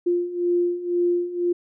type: beating tone pair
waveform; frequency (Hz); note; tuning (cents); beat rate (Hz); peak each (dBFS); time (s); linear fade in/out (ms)
sine; 349.2 / 351.2; F4 / F4; 0 / +10; 2; -25 / -21; 0.06-1.53; 10
effects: none